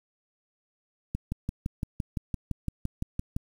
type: click train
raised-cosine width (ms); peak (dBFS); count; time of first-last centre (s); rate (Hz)
5; -17; 14; 1.15-3.365; 5.87
effects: 8-bit